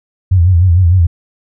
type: tone with vibrato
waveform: sine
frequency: 88.9 Hz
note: F2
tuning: 31 cents sharp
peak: -5 dBFS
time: 0.31-1.07 s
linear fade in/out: 10 ms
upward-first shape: sine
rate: 6.6 Hz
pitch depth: 110 cents each way
effects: none